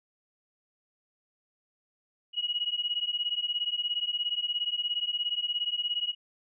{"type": "beating tone pair", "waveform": "sine", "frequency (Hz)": [2896, 2913], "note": ["F#7", "F#7"], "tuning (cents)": [-38, -28], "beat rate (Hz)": 17, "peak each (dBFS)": -31, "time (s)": [2.33, 6.15], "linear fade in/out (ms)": 50, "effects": []}